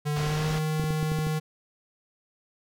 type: tone with pitch glide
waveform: square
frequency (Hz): 148.6 to 155.45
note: D3 to D#3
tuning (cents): +21 to -1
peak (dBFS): -26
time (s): 0.05-1.4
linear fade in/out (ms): 20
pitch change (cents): +78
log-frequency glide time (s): 0.18-0.49
type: low-pass noise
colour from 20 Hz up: pink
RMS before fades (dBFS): -35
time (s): 0.16-0.59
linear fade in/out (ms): 5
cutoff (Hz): 6400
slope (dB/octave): 24
type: clicks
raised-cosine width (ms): 3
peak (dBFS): -20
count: 7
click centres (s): 0.797 / 0.84 / 0.906 / 1.029 / 1.118 / 1.188 / 1.269
effects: none